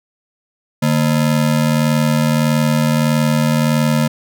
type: ring-modulated tone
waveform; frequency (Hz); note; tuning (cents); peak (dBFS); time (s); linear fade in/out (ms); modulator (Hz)
square; 189.9; F#3; +45; -10; 0.82-4.08; 10; 40.8
effects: none